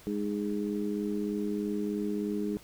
harmonic tone, 103.2 Hz, G#2, 10 cents flat, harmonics 2 / 3 / 4, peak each -32 / -34 / -35 dBFS, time 0.07-2.57 s, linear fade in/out 0 ms, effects pink hiss -54 dBFS RMS until 2.63 s

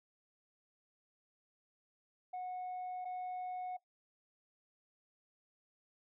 sine tone pair in turn, 732 / 732 Hz, F#5 / F#5, -19 / -19 cents, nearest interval unison, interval 0 cents, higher neither, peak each -37 / -36 dBFS, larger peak second, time 2.33-3.05 / 3.05-3.77 s, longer neither, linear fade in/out 10 ms, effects noise-tail reverb RT60 0.1 s tail -18 dB re dry + tanh soft clip ceiling -38 dBFS

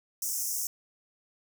pink high-pass noise, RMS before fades -32 dBFS, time 0.22-0.67 s, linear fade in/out 2 ms, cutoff 5400 Hz, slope 96 dB/octave, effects none

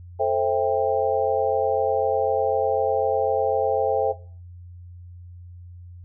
sine chord, A minor seventh, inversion none, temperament just, 440 / 528 / 660 / 792 Hz, A4 / C5 / E5 / G5, 0 / +16 / +2 / +18 cents, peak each -24 dBFS, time 0.19-4.13 s, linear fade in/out 20 ms, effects noise-tail reverb RT60 0.4 s tail -17 dB re dry + added 88 Hz sine -39 dBFS peak until 6.04 s

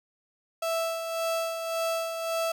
35% pulse tone with tremolo, 659.3 Hz, E5, in tune, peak -24 dBFS, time 0.62-2.52 s, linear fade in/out 5 ms, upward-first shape sine, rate 1.8 Hz, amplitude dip 50%, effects none

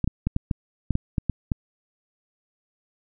clicks, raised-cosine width 5 ms, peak -10 dBFS, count 10, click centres 0.043 / 0.076 / 0.27 / 0.364 / 0.512 / 0.907 / 0.954 / 1.182 / 1.297 / 1.518 s, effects none

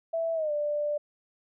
sine tone with pitch glide, 659.3 to 590.8 Hz, E5 to D5, 0 to +10 cents, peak -26 dBFS, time 0.13-0.98 s, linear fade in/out 10 ms, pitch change -190 cents, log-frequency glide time 0.34-0.52 s, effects none

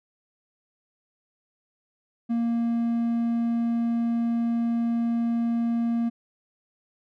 triangle tone, 233.1 Hz, A#3, in tune, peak -20 dBFS, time 2.29-6.1 s, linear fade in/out 20 ms, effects none

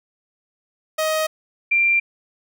sawtooth / sine tone pair in turn, 628 / 2371 Hz, D#5 / D7, +16 / +16 cents, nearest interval octave + major seventh, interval 2300 cents, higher second, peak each -15 / -14 dBFS, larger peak second, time 0.98-1.27 / 1.71-2 s, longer neither, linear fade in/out 10 ms, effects none

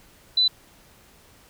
sine tone, 3996 Hz, B7, 20 cents sharp, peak -16 dBFS, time 0.37-0.48 s, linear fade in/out 5 ms, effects pink hiss -54 dBFS RMS until 1.49 s

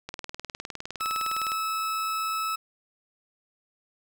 click train, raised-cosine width 0.2 ms, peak -18 dBFS, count 29, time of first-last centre 0.09-1.519 s, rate 19.6 Hz
40% pulse tone, 1302 Hz, E6, 22 cents flat, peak -26 dBFS, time 1-2.56 s, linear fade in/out 10 ms
effects none

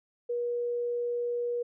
sine tone, 480.3 Hz, B4, 48 cents flat, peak -28 dBFS, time 0.29-1.63 s, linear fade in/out 10 ms, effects none

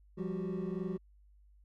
triangle tone cluster, 174.3 / 197.5 / 366.6 / 388.2 Hz, F3 / G3 / F#4 / G4, -3 / +13 / -16 / -17 cents, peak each -36 / -37 / -38 / -40 dBFS, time 0.17-0.98 s, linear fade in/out 20 ms, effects tanh soft clip ceiling -25 dBFS + added 50 Hz sine -59 dBFS peak until 1.64 s

